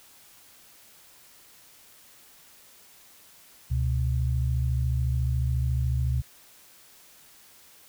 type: tone pair together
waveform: sine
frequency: 70.5 / 124.53 Hz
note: C#2 / B2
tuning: +30 / +15 cents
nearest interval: minor seventh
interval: 985 cents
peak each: -25 / -26 dBFS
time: 3.7-6.22 s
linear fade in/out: 20 ms
effects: white hiss -54 dBFS RMS until 7.88 s